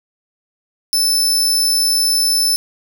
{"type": "tone", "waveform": "sawtooth", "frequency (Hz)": 5274, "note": "E8", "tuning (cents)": 0, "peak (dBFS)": -10, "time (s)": [0.93, 2.56], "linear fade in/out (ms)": 0, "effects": ["7-bit"]}